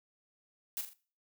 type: noise with echo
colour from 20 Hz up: blue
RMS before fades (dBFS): -36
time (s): 0.77-0.81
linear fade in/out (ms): 0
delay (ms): 41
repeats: 3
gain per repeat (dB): -7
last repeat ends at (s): 0.933
effects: noise-tail reverb RT60 0.4 s tail -20 dB re dry